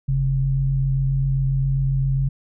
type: tone pair together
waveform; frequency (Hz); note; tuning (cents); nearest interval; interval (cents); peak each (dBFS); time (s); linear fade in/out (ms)
sine; 42.49 / 134.9; F1 / C#3; -47 / -47; octave + minor sixth; 2000; -24 / -18; 0.08-2.29; 10
effects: none